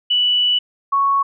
sine tone pair in turn, 2960 / 1108.7 Hz, F#7 / C#6, 0 / 0 cents, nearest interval octave + perfect fourth, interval 1700 cents, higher first, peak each -13 dBFS, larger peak neither, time 0.1-0.59 / 0.92-1.23 s, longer first, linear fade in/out 10 ms, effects none

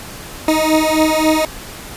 20% pulse beating tone pair, 311.1 / 314.8 Hz, D#4 / D#4, 0 / +20 cents, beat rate 3.7 Hz, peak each -10 dBFS, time 0.48-1.45 s, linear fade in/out 2 ms, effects pink hiss -32 dBFS RMS until 1.96 s + resampled to 32000 Hz

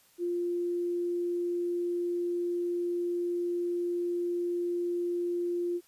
sine tone, 349.2 Hz, F4, in tune, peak -28 dBFS, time 0.18-5.81 s, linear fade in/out 50 ms, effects white hiss -63 dBFS RMS until 5.87 s + resampled to 32000 Hz

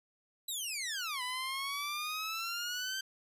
15% pulse exponential two-way sweep, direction down then up, 4000 to 987.8 to 1568 Hz, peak -29 dBFS, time 0.48-3.01 s, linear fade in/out 5 ms, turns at 1.22 s, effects resampled to 32000 Hz

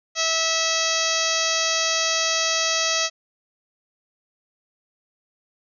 harmonic tone, 650 Hz, E5, 24 cents flat, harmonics 1 / 2 / 3 / 4 / 5 / 6 / 7 / 8 / 9 / 10, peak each -29 / -29 / -29 / -29 / -29 / -29 / -29 / -29 / -29 / -29 dBFS, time 0.15-3.1 s, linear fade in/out 50 ms, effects none

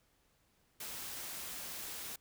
white noise, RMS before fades -44 dBFS, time 0.8-2.16 s, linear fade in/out 5 ms, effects pink hiss -73 dBFS RMS until 2.2 s

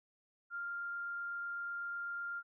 sine tone with frequency modulation, 1396.9 Hz, F6, in tune, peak -38 dBFS, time 0.5-2.43 s, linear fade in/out 50 ms, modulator 28 Hz, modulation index 0.23, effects none

